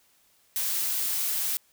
blue noise, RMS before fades -28 dBFS, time 0.56-1.57 s, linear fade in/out 0 ms, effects white hiss -64 dBFS RMS until 1.72 s

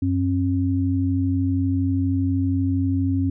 sine tone pair together, 94.2 / 270 Hz, F#2 / C#4, +32 / -45 cents, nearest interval octave + tritone, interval 1823 cents, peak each -21 dBFS, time 0.02-3.3 s, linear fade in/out 5 ms, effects none

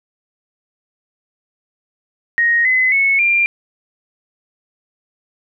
sine tone with pitch steps, 1872 / 2030 / 2201 / 2386 Hz, A#6 / B6 / C#7 / D7, +7 / +47 / -13 / +27 cents, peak -11 dBFS, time 2.38-3.46 s, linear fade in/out 0 ms, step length 270 ms, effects none

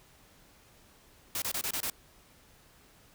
white noise bursts, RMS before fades -33 dBFS, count 6, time 1.35-1.9 s, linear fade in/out 2 ms, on 70 ms, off 26 ms, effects pink hiss -60 dBFS RMS until 3.14 s

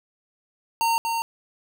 square tone with echo, 918 Hz, A#5, 27 cents flat, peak -20 dBFS, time 0.81-0.98 s, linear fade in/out 0 ms, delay 240 ms, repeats 1, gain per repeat -4 dB, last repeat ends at 1.22 s, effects none

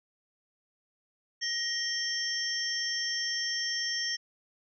sine tone cluster, 1881 / 3169 / 5450 / 6080 Hz, A#6 / G7 / F8 / F#8, +15 / +18 / -43 / +46 cents, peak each -35 / -38 / -32 / -38 dBFS, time 1.41-4.17 s, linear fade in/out 20 ms, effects none

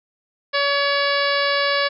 harmonic tone, 566 Hz, C#5, 36 cents sharp, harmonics 1 / 2 / 3 / 4 / 5 / 6 / 7 / 8 / 9, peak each -22 / -24 / -23 / -27 / -30 / -30 / -29 / -29 / -31 dBFS, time 0.53-1.89 s, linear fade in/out 20 ms, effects none

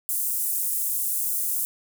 pink high-pass noise, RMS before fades -26 dBFS, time 0.09-1.65 s, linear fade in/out 0 ms, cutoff 9300 Hz, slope 24 dB/octave, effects none

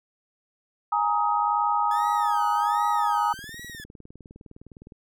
sine chord, Ab suspended second, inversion none, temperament equal with one note detuned, 830.6 / 932.3 / 1257.5 Hz, Ab5 / Bb5 / Eb6, 0 / 0 / +18 cents, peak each -25 dBFS, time 0.92-3.33 s, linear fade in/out 5 ms
sawtooth tone with vibrato, 1690 Hz, G#6, 30 cents sharp, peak -35 dBFS, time 1.91-3.84 s, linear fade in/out 2 ms, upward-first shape sine, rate 1.3 Hz, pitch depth 230 cents each way
click train, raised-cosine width 3 ms, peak -32 dBFS, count 32, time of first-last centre 3.34-4.922 s, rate 19.6 Hz
effects none

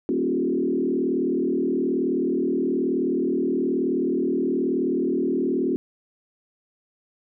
sine tone with frequency modulation, 311.3 Hz, D#4, 1 cent sharp, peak -20 dBFS, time 0.09-5.76 s, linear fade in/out 0 ms, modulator 38.9 Hz, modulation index 2.1, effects none

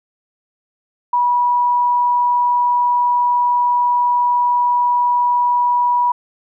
sine tone, 973 Hz, B5, 26 cents flat, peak -12 dBFS, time 1.13-6.12 s, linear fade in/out 5 ms, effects none

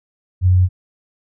sine tone, 91.4 Hz, F#2, 21 cents flat, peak -9 dBFS, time 0.41-0.69 s, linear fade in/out 50 ms, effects none

